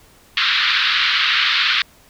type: band-pass noise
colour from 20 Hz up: white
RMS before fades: -17 dBFS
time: 0.37-1.82 s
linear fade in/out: 2 ms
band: 1200 to 4200 Hz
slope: 48 dB/octave
effects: pink hiss -50 dBFS RMS until 2.09 s

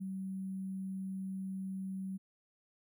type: tone with sample-and-hold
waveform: sine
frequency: 190.7 Hz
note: G3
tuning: 47 cents flat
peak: -37 dBFS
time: 0-2.18 s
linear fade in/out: 20 ms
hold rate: 11025 Hz
effects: none

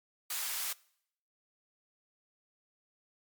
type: high-pass noise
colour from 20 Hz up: white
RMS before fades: -36 dBFS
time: 0.3-0.73 s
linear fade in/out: 5 ms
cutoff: 890 Hz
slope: 12 dB/octave
effects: noise-tail reverb RT60 0.7 s tail -23 dB re dry + MP3 96 kbps

